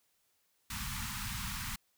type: band-stop noise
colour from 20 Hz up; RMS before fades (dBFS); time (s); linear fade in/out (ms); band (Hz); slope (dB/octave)
pink; -39; 0.7-1.76; 5; 230 to 920; 48
effects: white hiss -75 dBFS RMS until 1.97 s